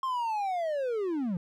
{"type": "linear sweep", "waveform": "triangle", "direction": "down", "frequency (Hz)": [1072, 164.81], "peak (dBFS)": -26, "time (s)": [0.03, 1.37], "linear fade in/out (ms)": 2, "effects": []}